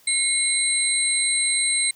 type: tone cluster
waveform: sine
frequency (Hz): 2164 / 4027 / 8530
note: C#7 / B7 / C9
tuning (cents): -42 / +33 / +32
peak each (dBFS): -25 / -25 / -21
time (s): 0.07-1.91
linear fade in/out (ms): 5
effects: white hiss -55 dBFS RMS until 1.95 s